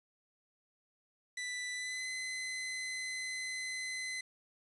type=tone with pitch glide; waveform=sawtooth; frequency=1984 to 2036 Hz; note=B6 to C7; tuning=+7 to -48 cents; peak=-34 dBFS; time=1.37-4.21 s; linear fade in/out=5 ms; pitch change=+45 cents; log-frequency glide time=1.73-2.09 s; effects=resampled to 24000 Hz + 10-bit